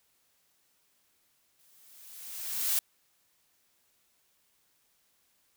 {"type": "noise with exponential growth", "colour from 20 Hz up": "blue", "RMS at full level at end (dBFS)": -26, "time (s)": [1.59, 2.79], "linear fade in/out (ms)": 2, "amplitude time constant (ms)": 260, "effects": ["white hiss -71 dBFS RMS until 5.56 s"]}